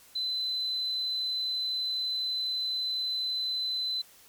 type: tone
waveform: sine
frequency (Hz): 4032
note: B7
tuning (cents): +35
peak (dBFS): -28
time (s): 0.15-4.02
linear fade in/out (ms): 10
effects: white hiss -56 dBFS RMS until 4.28 s + MP3 96 kbps